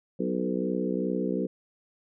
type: harmonic tone with a mistuned harmonic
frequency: 62.6 Hz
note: B1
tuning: 24 cents sharp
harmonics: 3 / 4 / 5 / 6 / 7 / 8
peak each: -31 / -32 / -33 / -34 / -34 / -35 dBFS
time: 0.19-1.47 s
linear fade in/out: 10 ms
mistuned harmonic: 7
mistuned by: +21 cents
effects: none